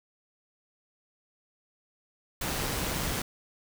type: noise with amplitude modulation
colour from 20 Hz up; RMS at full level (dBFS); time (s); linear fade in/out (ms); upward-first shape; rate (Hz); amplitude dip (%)
pink; -30; 2.41-3.22; 5; sine; 138; 30
effects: none